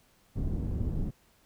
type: low-pass noise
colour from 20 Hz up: pink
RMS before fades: -31 dBFS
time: 0.35-1.11 s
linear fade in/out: 20 ms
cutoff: 210 Hz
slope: 12 dB/octave
effects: pink hiss -65 dBFS RMS until 1.45 s